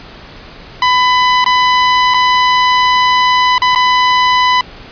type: tone with dropouts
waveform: sawtooth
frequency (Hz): 1000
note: B5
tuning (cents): +21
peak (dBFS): -4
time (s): 0.82-4.61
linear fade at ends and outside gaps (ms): 2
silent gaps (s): 1.443-1.461 / 2.139-2.143 / 3.581-3.619 / 3.75-3.758
effects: pink hiss -34 dBFS RMS until 4.91 s + resampled to 11025 Hz